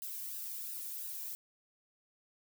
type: noise with flanger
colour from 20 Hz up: violet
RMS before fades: -42 dBFS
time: 0.02-1.35 s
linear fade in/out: 0 ms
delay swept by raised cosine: 0.89 to 1.56 ms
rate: 2.9 Hz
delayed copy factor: -0.6
effects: none